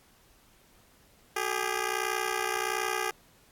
10% pulse ring-modulated tone, 405.1 Hz, G#4, 43 cents flat, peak -17 dBFS, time 1.36-3.11 s, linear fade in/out 5 ms, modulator 30.7 Hz, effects pink hiss -61 dBFS RMS until 3.51 s + AAC 64 kbps

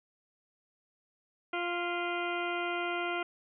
harmonic tone with a mistuned harmonic, 349.2 Hz, F4, in tune, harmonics 1 / 2 / 3 / 4 / 6 / 7 / 8 / 9, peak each -36 / -37 / -42 / -37 / -41 / -42 / -45 / -47 dBFS, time 1.53-3.23 s, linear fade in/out 5 ms, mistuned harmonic 6, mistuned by -23 cents, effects none

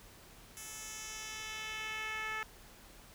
10% pulse tone with band-pass filter sweep, 435.5 Hz, A4, 18 cents flat, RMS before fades -42 dBFS, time 0.57-2.43 s, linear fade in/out 0 ms, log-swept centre 9500 to 1700 Hz, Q 1.3, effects added 40 Hz sine -62 dBFS peak until 3.14 s + pink hiss -57 dBFS RMS until 3.14 s

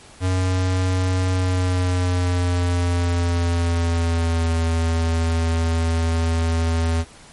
square tone with pitch glide, 92.5 to 82.41 Hz, F#2 to E2, 0 to 0 cents, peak -18 dBFS, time 0.2-7.05 s, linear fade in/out 50 ms, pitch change -200 cents, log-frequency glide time 1.32-4.55 s, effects pink hiss -45 dBFS RMS until 7.32 s + MP3 48 kbps

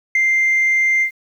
sine tone with ADSR envelope, 2093 Hz, C7, in tune, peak -9 dBFS, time 0.15-1.11 s, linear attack 4 ms, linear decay 11 ms, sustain -2 dB, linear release 91 ms, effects tanh soft clip ceiling -10 dBFS + 8-bit

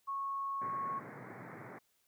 sine tone, 1100 Hz, C#6, 14 cents flat, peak -35 dBFS, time 0.07-1 s, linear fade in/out 20 ms
pink band-pass noise, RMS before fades -49 dBFS, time 0.61-1.79 s, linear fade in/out 10 ms, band 110 to 2200 Hz, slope 96 dB/octave
effects white hiss -75 dBFS RMS until 2.07 s

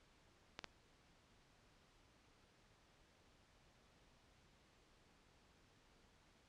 clicks, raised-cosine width 0.2 ms, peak -28 dBFS, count 2, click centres 0.591 / 0.643 s, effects pink hiss -71 dBFS RMS until 6.48 s + low-pass 6000 Hz 12 dB/octave

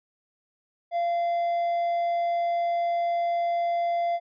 triangle tone, 688 Hz, F5, 26 cents flat, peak -21 dBFS, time 0.91-4.2 s, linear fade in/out 50 ms, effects resampled to 11025 Hz

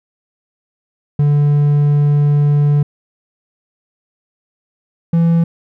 triangle tone pair in turn, 145.8 / 167.34 Hz, D3 / E3, -12 / +26 cents, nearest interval major second, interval 238 cents, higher second, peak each -7 dBFS, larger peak neither, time 1.19-2.83 / 5.13-5.44 s, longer first, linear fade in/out 5 ms, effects none

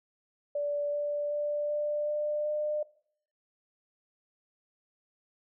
sine tone with pitch steps, 581 / 585 / 589.1 / 593.2 / 597.3 / 601.5 Hz, D5 / D5 / D5 / D5 / D5 / D5, -19 / -7 / +5 / +17 / +29 / +41 cents, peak -28 dBFS, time 0.55-2.83 s, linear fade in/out 5 ms, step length 380 ms, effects noise-tail reverb RT60 0.6 s tail -20 dB re dry

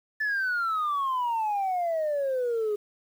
sine exponential sweep, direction down, 1756 to 410 Hz, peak -23 dBFS, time 0.2-2.76 s, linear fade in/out 10 ms, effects tanh soft clip ceiling -22 dBFS + 9-bit

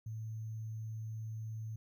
sine tone with sample-and-hold, 110.4 Hz, A2, 6 cents sharp, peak -39 dBFS, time 0.06-1.76 s, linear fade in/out 5 ms, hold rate 6300 Hz, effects none

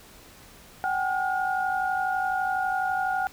sine tone cluster, 756 / 808 / 1431 Hz, F#5 / G#5 / F6, +37 / -48 / +42 cents, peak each -26 / -31 / -29 dBFS, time 0.84-3.27 s, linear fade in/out 0 ms, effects pink hiss -50 dBFS RMS until 3.32 s

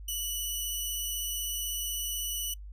10% pulse tone with vibrato, 2958 Hz, F#7, 1 cent flat, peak -24 dBFS, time 0.08-2.54 s, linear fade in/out 5 ms, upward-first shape triangle, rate 16 Hz, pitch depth 13 cents each way, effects noise-tail reverb RT60 0.1 s tail -25 dB re dry + added 50 Hz sine -41 dBFS peak until 2.72 s

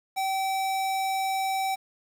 square tone, 770 Hz, G5, 31 cents flat, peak -26 dBFS, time 0.16-1.76 s, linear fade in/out 20 ms, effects 9-bit

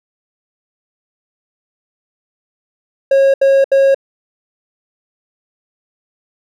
triangle tone bursts, 545 Hz, C#5, 29 cents flat, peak -5 dBFS, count 3, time 3.11-3.946 s, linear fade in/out 5 ms, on 230 ms, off 73 ms, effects none

